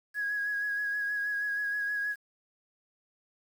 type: tone with vibrato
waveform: sine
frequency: 1661.2 Hz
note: G#6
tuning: in tune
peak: -28 dBFS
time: 0.14-2.16 s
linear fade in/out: 50 ms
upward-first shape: sine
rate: 6.3 Hz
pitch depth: 24 cents each way
effects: tanh soft clip ceiling -24 dBFS + 9-bit